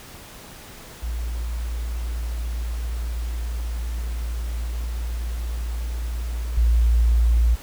sine tone with level steps, 57.9 Hz, A#1, 11 cents flat, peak -24 / -14 dBFS, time 1.02-7.56 s, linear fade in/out 20 ms, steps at 6.57 s, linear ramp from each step 5 ms, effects pink hiss -42 dBFS RMS until 7.62 s

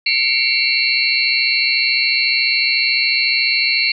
sine tone cluster, 2172 / 2306 / 2734 / 4109 / 4416 Hz, C#7 / D7 / F7 / C8 / C#8, -36 / -32 / -37 / -32 / -7 cents, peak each -20 dBFS, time 0.06-3.92 s, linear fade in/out 5 ms, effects none

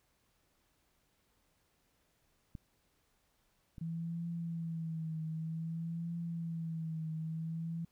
clicks, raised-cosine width 5 ms, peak -32 / -35 dBFS, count 2, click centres 2.552 / 3.782 s
sine tone with vibrato, 163.9 Hz, E3, 10 cents flat, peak -36 dBFS, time 3.81-7.85 s, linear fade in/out 5 ms, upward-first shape triangle, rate 0.53 Hz, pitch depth 62 cents each way
effects pink hiss -75 dBFS RMS until 7.91 s

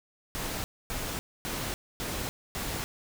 pink noise bursts, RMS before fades -34 dBFS, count 5, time 0.35-2.84 s, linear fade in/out 0 ms, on 290 ms, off 260 ms, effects none

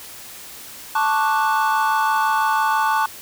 triangle chord, D major seventh, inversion second, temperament equal, 880 / 1108.7 / 1174.7 / 1480 Hz, A5 / C#6 / D6 / F#6, 0 / 0 / 0 / 0 cents, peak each -17 / -21 / -23 / -22 dBFS, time 0.95-3.06 s, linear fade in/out 5 ms, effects white hiss -38 dBFS RMS until 3.21 s

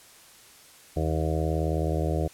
harmonic tone, 79.1 Hz, D#2, 29 cents sharp, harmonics 1 / 2 / 4 / 5 / 6 / 7 / 8 / 9, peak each -27 / -30 / -33 / -34 / -35 / -35 / -36 / -37 dBFS, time 0.96-2.28 s, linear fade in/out 10 ms, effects white hiss -52 dBFS RMS until 2.33 s + low-pass 12000 Hz 12 dB/octave

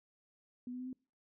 sine tone with pitch steps, 246.9 / 250.5 / 254.1 / 257.8 Hz, B3 / B3 / B3 / C4, 0 / +25 / +49 / -26 cents, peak -40 dBFS, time 0.67-0.93 s, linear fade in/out 2 ms, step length 65 ms, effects noise-tail reverb RT60 0.4 s tail -26 dB re dry

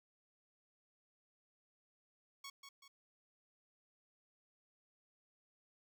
10% pulse tone with echo, 1108.7 Hz, C#6, in tune, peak -39 dBFS, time 2.44-2.5 s, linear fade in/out 5 ms, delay 190 ms, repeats 2, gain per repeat -6 dB, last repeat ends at 2.88 s, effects none

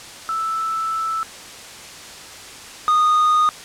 sine / triangle tone pair in turn, 1318.5 / 1234.5 Hz, E6 / D#6, 0 / -14 cents, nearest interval minor second, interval 114 cents, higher first, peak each -20 / -11 dBFS, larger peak second, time 0.29-1.23 / 2.88-3.49 s, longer first, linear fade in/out 0 ms, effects white hiss -37 dBFS RMS until 3.64 s + low-pass 8000 Hz 12 dB/octave

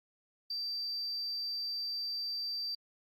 sine tone, 4672 Hz, D8, 10 cents flat, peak -33 dBFS, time 0.5-2.75 s, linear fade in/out 5 ms, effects tanh soft clip ceiling -31 dBFS + Opus 32 kbps

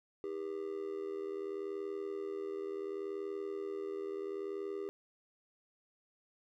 triangle tone with amplitude modulation, 398.1 Hz, G4, 27 cents sharp, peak -32 dBFS, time 0.24-4.89 s, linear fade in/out 0 ms, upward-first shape sine, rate 80.7 Hz, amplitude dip 80%, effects none

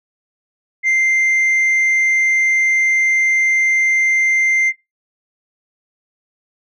sine tone, 2090 Hz, C7, 2 cents flat, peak -9 dBFS, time 0.83-4.73 s, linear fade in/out 50 ms, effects noise-tail reverb RT60 0.2 s tail -20 dB re dry + tanh soft clip ceiling -11 dBFS

